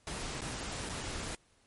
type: noise with dropouts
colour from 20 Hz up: pink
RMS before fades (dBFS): -39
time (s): 0.07-1.35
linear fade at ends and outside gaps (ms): 1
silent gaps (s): 0.407-0.417 / 0.891-0.895
effects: pink hiss -68 dBFS RMS until 1.66 s + MP3 48 kbps